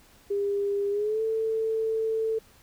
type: tone with pitch glide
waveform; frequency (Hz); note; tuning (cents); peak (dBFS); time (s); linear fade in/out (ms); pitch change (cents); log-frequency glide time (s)
sine; 402.6 to 444.1; G4 to A4; +46 to +16; -24; 0.3-2.39; 10; +170; 0.9-1.22
effects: pink hiss -57 dBFS RMS until 2.62 s